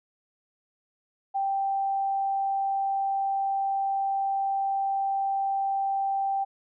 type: tone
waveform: sine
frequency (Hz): 784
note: G5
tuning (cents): 0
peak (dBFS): -24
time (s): 1.34-6.45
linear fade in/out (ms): 20
effects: none